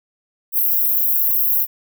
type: high-pass noise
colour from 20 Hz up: pink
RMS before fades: -17 dBFS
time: 0.52-1.67 s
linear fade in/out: 50 ms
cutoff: 12000 Hz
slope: 96 dB/octave
effects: none